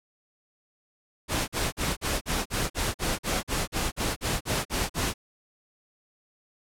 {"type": "noise bursts", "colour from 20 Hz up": "pink", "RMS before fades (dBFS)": -27, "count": 16, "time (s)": [1.28, 5.14], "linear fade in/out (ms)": 50, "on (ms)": 200, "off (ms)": 44, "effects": ["low-pass 12000 Hz 12 dB/octave"]}